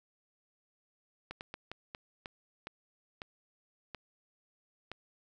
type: slowing click train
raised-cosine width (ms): 0.3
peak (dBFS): -25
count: 10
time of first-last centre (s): 1.31-4.916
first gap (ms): 99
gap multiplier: 1.33
effects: none